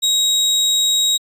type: tone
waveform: 30% pulse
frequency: 3800 Hz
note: A#7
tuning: 33 cents sharp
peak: -11 dBFS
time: 0.02-1.18 s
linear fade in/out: 20 ms
effects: resampled to 32000 Hz